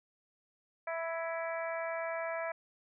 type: harmonic tone with a mistuned harmonic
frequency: 329.6 Hz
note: E4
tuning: in tune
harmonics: 2 / 3 / 4 / 5 / 6 / 7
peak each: -36 / -43 / -44 / -44 / -46 / -46 dBFS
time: 0.87-2.52 s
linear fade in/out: 5 ms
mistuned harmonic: 5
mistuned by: +19 cents
effects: none

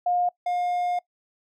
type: tone pair in turn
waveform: sine / triangle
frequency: 712 / 712 Hz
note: F5 / F5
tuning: +33 / +33 cents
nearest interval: unison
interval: 0 cents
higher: neither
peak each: -20 / -21 dBFS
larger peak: first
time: 0.06-0.29 / 0.46-0.99 s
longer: second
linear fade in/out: 5 ms
effects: noise-tail reverb RT60 0.1 s tail -22 dB re dry

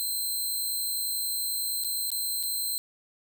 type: tone with dropouts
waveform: 5% pulse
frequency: 4107 Hz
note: C8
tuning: 33 cents flat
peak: -21 dBFS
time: 0-2.78 s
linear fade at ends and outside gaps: 0 ms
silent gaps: 1.838-1.846 / 2.103-2.117 / 2.429-2.434 s
effects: none

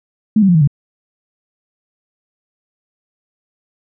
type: tone with pitch steps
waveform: sine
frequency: 215.6 / 194.31 / 175.12 / 157.83 / 142.24 Hz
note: A3 / G3 / F3 / D#3 / C#3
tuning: -35 / -15 / +5 / +25 / +45 cents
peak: -7 dBFS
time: 0.36-0.675 s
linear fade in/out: 5 ms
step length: 63 ms
effects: none

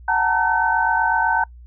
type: tone cluster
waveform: sine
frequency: 743 / 873 / 921 / 1524 Hz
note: F#5 / A5 / A#5 / G6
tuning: +7 / -14 / -21 / -49 cents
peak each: -24 / -23 / -20 / -20 dBFS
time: 0.08-1.44 s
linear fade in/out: 5 ms
effects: noise-tail reverb RT60 0.1 s tail -25 dB re dry + added 60 Hz sine -39 dBFS peak until 1.66 s

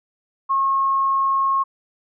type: tone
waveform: sine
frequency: 1085 Hz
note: C#6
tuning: 37 cents flat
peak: -16 dBFS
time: 0.49-1.64 s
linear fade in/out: 20 ms
effects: none

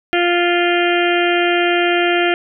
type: harmonic tone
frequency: 349.1 Hz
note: F4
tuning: 1 cent flat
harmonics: 1 / 2 / 4 / 5 / 6 / 7 / 8 / 9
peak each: -16 / -19 / -22 / -23 / -24 / -24 / -25 / -26 dBFS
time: 0.13-2.34 s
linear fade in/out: 0 ms
effects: none

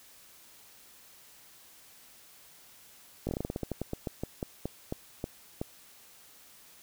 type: slowing click train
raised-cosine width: 2 ms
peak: -19 dBFS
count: 20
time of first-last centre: 3.27-5.615 s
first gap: 19 ms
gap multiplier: 1.18
effects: white hiss -56 dBFS RMS until 6.82 s

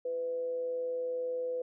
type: tone with amplitude modulation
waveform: sine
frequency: 500 Hz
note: B4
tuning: 21 cents sharp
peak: -30 dBFS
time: 0.05-1.62 s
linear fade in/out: 5 ms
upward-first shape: sine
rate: 158 Hz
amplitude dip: 30%
effects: none

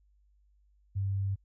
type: tone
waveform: sine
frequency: 98 Hz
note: G2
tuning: in tune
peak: -28 dBFS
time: 0.95-1.36 s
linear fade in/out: 20 ms
effects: added 50 Hz sine -63 dBFS peak until 1.44 s

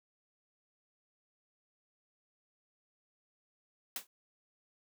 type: noise with exponential decay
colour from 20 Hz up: white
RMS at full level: -34 dBFS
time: 3.96-4.07 s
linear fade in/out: 2 ms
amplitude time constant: 23 ms
effects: high-pass 200 Hz 12 dB/octave

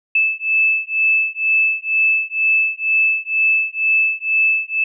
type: beating tone pair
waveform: sine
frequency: 2622 / 2624.1 Hz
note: E7 / E7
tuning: -10 / -9 cents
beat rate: 2.1 Hz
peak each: -17 dBFS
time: 0.15-4.84 s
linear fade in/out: 5 ms
effects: none

